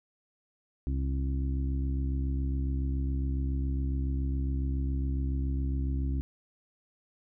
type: harmonic tone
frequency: 67.2 Hz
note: C2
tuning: 47 cents sharp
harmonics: 1 / 2 / 3 / 4 / 5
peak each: -28 / -36 / -47 / -38 / -46 dBFS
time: 0.87-6.21 s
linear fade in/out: 0 ms
effects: none